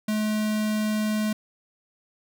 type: tone with notch filter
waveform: square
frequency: 214.1 Hz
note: A3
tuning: 47 cents flat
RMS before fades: -25 dBFS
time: 0.08-1.33 s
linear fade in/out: 5 ms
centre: 850 Hz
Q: 1.9
effects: none